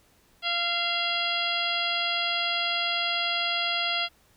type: harmonic tone with a mistuned harmonic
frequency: 690 Hz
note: F5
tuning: 21 cents flat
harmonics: 1 / 2 / 3 / 4 / 5 / 6 / 7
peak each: -34 / -33 / -33 / -32 / -29 / -35 / -35 dBFS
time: 0.42-4.09 s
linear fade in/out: 50 ms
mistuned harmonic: 5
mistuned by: -71 cents
effects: pink hiss -62 dBFS RMS until 4.36 s